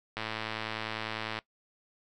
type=click train; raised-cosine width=0.3 ms; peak=-18 dBFS; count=135; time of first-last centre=0.17-1.388 s; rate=110 Hz; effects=noise-tail reverb RT60 0.1 s tail -20 dB re dry